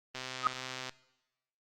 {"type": "click train", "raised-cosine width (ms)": 0.2, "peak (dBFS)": -22, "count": 97, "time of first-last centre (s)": [0.15, 0.894], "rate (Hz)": 129}
{"type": "tone with exponential growth", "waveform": "sine", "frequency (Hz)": 1258, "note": "D#6", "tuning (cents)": 19, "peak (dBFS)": -18, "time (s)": [0.4, 0.47], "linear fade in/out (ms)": 0, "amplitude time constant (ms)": 15}
{"effects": ["noise-tail reverb RT60 1.0 s tail -20 dB re dry", "Opus 32 kbps"]}